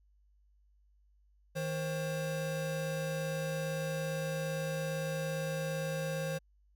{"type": "tone pair together", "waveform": "square", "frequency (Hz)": [158.4, 532.8], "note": ["D#3", "C5"], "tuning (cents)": [31, 31], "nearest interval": "octave + major sixth", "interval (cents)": 2100, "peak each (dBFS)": [-37, -37], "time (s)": [1.55, 6.39], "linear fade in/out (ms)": 20, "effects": ["added 50 Hz sine -64 dBFS peak until 6.75 s"]}